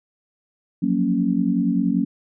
sine chord, Gb major seventh, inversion third, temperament equal with one note detuned, 174.61 / 185 / 232 / 277.2 Hz, F3 / Gb3 / Bb3 / Db4, 0 / 0 / -8 / 0 cents, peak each -28 / -22 / -22 / -22 dBFS, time 0.82-2.05 s, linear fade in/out 10 ms, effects none

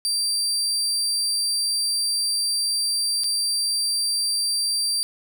30% pulse tone with dropouts, 4699 Hz, D8, in tune, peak -18 dBFS, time 0.05-5.03 s, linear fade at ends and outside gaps 0 ms, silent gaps 3.236-3.242 s, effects none

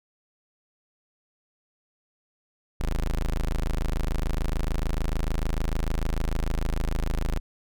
30% pulse tone, 26.74 Hz, A0, 49 cents flat, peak -21 dBFS, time 2.8-7.4 s, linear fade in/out 10 ms, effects none

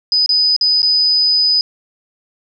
sine tone with dropouts, 4991 Hz, D#8, 5 cents sharp, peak -10 dBFS, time 0.12-1.61 s, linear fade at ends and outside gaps 1 ms, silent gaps 0.261-0.292 / 0.564-0.611 / 0.819-0.829 s, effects none

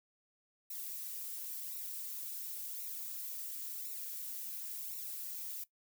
violet noise with flanger, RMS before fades -43 dBFS, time 0.7-5.64 s, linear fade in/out 5 ms, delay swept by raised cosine 0.62 to 4.92 ms, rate 0.94 Hz, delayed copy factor -0.75, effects noise-tail reverb RT60 0.1 s tail -17 dB re dry

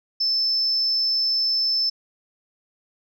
sine tone, 5274 Hz, E8, in tune, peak -18 dBFS, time 0.2-1.9 s, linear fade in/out 10 ms, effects tanh soft clip ceiling -14 dBFS

